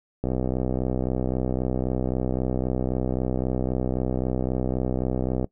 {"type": "click train", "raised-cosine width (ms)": 2, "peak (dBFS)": -12, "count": 333, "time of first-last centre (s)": [0.24, 5.444], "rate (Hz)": 63.8, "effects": ["noise-tail reverb RT60 0.1 s tail -20 dB re dry"]}